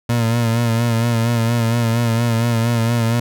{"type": "tone with vibrato", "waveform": "30% pulse", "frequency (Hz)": 116.3, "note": "A#2", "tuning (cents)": -4, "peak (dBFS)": -12, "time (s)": [0.09, 3.2], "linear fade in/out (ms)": 5, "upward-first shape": "sine", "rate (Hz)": 4.3, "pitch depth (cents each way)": 46, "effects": []}